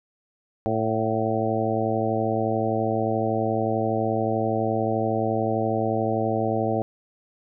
harmonic tone with a mistuned harmonic, 111.6 Hz, A2, 25 cents sharp, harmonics 1 / 2 / 3 / 4 / 5 / 6 / 7, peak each -29 / -29 / -29 / -29 / -29 / -29 / -29 dBFS, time 0.66-6.82 s, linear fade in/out 0 ms, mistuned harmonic 7, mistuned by -41 cents, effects none

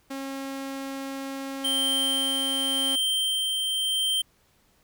sawtooth tone, 271.5 Hz, C#4, 36 cents flat, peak -28 dBFS, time 0.1-2.96 s, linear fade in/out 10 ms
square tone with tremolo, 3136 Hz, G7, in tune, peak -23 dBFS, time 1.64-4.22 s, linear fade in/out 10 ms, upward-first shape sine, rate 0.89 Hz, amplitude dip 25%
effects pink hiss -64 dBFS RMS until 4.83 s

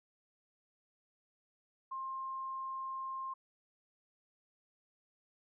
sine tone, 1060 Hz, C6, 22 cents sharp, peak -38 dBFS, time 1.91-3.34 s, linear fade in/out 10 ms, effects none

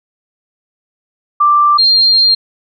sine tone pair in turn, 1178 / 4198 Hz, D6 / C8, +5 / +5 cents, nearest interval octave + minor seventh, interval 2200 cents, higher second, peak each -6 dBFS, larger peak neither, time 1.4-1.78 / 1.78-2.35 s, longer second, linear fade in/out 10 ms, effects none

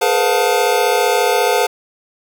square tone cluster, 419.1 / 475.1 / 510 / 714 / 884 Hz, G#4 / A#4 / C5 / F5 / A5, +16 / +33 / -44 / +38 / +8 cents, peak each -20 dBFS, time 0.01-1.67 s, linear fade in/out 10 ms, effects 8-bit

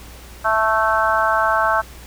harmonic tone, 220 Hz, A3, in tune, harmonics 3 / 4 / 5 / 6 / 7, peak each -21 / -21 / -21 / -21 / -21 dBFS, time 0.44-1.82 s, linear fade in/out 20 ms, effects added 60 Hz sine -39 dBFS peak until 2.06 s + pink hiss -42 dBFS RMS until 2.06 s

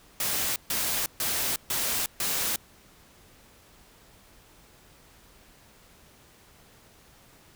white noise bursts, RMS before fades -28 dBFS, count 5, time 0.2-2.56 s, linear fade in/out 2 ms, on 360 ms, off 140 ms, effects pink hiss -56 dBFS RMS until 7.55 s

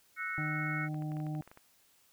sine chord, F# dominant seventh, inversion third, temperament equal with one note detuned, 1318.5 / 1480 / 1864.7 / 2191 Hz, E6 / F#6 / A#6 / C#7, 0 / 0 / 0 / -21 cents, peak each -42 / -39 / -43 / -38 dBFS, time 0.16-0.89 s, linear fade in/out 50 ms
harmonic tone, 152.8 Hz, D#3, 31 cents flat, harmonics 1 / 2 / 4 / 5, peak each -35 / -41 / -52 / -48 dBFS, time 0.38-1.41 s, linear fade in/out 0 ms
clicks, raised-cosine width 0.5 ms, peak -37 dBFS, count 11, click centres 0.944 / 1.022 / 1.119 / 1.169 / 1.202 / 1.267 / 1.351 / 1.423 / 1.476 / 1.515 / 1.574 s
effects white hiss -67 dBFS RMS until 2.12 s

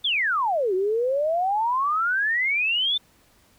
sine exponential two-way sweep, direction down then up, 3600 to 362.3 to 3600 Hz, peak -20 dBFS, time 0.04-2.98 s, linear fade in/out 10 ms, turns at 0.74 s, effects pink hiss -59 dBFS RMS until 3.58 s

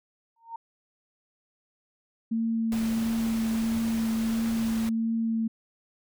sine tone with exponential growth, 918 Hz, A#5, 27 cents flat, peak -31 dBFS, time 0.36-0.56 s, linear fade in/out 5 ms, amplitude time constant 42 ms
sine tone with vibrato, 225.9 Hz, A3, 46 cents sharp, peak -24 dBFS, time 2.31-5.48 s, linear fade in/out 10 ms, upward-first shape triangle, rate 1.5 Hz, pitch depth 13 cents each way
pink noise, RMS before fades -39 dBFS, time 2.72-4.89 s, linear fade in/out 0 ms
effects none

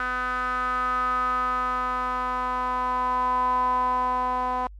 sawtooth tone with band-pass filter sweep, 251.6 Hz, B3, 32 cents sharp, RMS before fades -25 dBFS, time 0-4.67 s, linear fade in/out 2 ms, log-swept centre 1400 to 910 Hz, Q 8.7, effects added 50 Hz sine -40 dBFS peak until 4.79 s + MP3 64 kbps

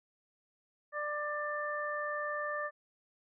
harmonic tone, 593 Hz, D5, 17 cents sharp, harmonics 1 / 2 / 3, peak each -38 / -38 / -38 dBFS, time 0.92-2.71 s, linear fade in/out 50 ms, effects none

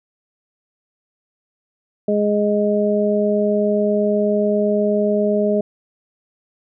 harmonic tone, 207.7 Hz, G#3, in tune, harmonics 1 / 2 / 3, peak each -19 / -19 / -19 dBFS, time 2.08-5.61 s, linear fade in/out 5 ms, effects none

